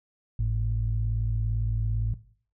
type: tone pair together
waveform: sine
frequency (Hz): 51.58 / 109.3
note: G#1 / A2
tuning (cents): -11 / -11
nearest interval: octave + minor second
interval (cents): 1300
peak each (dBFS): -25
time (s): 0.39-2.14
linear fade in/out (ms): 5
effects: noise-tail reverb RT60 0.5 s tail -17 dB re dry + tanh soft clip ceiling -17 dBFS